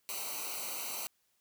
white noise with comb filter, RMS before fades -39 dBFS, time 0.09-1.07 s, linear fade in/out 0 ms, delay 0.58 ms, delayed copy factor -0.95, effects white hiss -75 dBFS RMS until 1.4 s

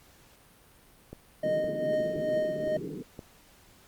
click train, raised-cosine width 2 ms, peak -27 dBFS, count 5, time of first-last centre 1.13-3.192 s, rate 1.94 Hz
white band-pass noise, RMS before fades -37 dBFS, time 1.43-3.03 s, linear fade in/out 10 ms, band 130 to 450 Hz, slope 96 dB/octave
triangle tone with tremolo, 618 Hz, D#5, 12 cents flat, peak -22 dBFS, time 1.43-2.77 s, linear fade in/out 5 ms, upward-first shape triangle, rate 2.4 Hz, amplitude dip 65%
effects pink hiss -58 dBFS RMS until 3.87 s + Opus 48 kbps

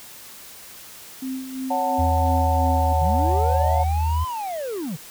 sine tone with tremolo, 261.6 Hz, C4, in tune, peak -25 dBFS, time 1.22-2.93 s, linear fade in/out 5 ms, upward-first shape sine, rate 2.9 Hz, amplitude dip 60%
sine chord, F# minor, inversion second, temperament just, 555 / 740 / 888 Hz, C#5 / F#5 / A5, +2 / 0 / +16 cents, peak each -27 / -23 / -24 dBFS, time 1.7-3.84 s, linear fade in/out 10 ms
sine tone with pitch glide, 81.5 to 79.09 Hz, E2 to D#2, -19 to +29 cents, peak -19 dBFS, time 1.98-4.25 s, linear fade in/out 20 ms, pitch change -52 cents, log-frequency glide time 2.28-2.85 s
triangle linear two-way sweep, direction up then down, 130.8 to 1039 to 130.8 Hz, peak -24 dBFS, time 3-4.97 s, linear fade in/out 20 ms, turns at 4.25 s
effects white hiss -42 dBFS RMS until 5.1 s

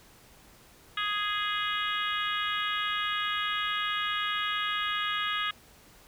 harmonic tone, 415.3 Hz, G#4, in tune, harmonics 3 / 4 / 5 / 6 / 7 / 8 / 9, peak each -32 / -34 / -37 / -41 / -36 / -36 / -41 dBFS, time 0.97-5.51 s, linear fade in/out 5 ms, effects pink hiss -56 dBFS RMS until 6.07 s

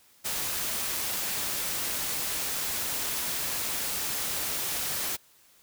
white noise, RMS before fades -31 dBFS, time 0.24-5.17 s, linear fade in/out 20 ms, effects white hiss -60 dBFS RMS until 5.62 s

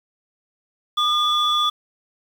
sine tone pair together, 1215 / 3440 Hz, D#6 / A7, -42 / -40 cents, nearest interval octave + tritone, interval 1802 cents, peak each -18 dBFS, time 0.97-1.7 s, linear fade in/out 10 ms, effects tanh soft clip ceiling -12 dBFS + 7-bit

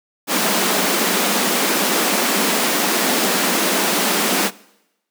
pink high-pass noise, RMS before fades -18 dBFS, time 0.27-4.51 s, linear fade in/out 50 ms, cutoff 180 Hz, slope 96 dB/octave, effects noise-tail reverb RT60 0.9 s tail -22 dB re dry

